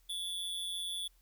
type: tone with amplitude modulation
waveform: square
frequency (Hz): 3449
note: A7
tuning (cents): -35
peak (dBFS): -34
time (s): 0.09-1.08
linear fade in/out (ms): 10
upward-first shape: sine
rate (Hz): 183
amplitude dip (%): 60
effects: added 41 Hz sine -64 dBFS peak until 1.21 s + white hiss -72 dBFS RMS until 1.21 s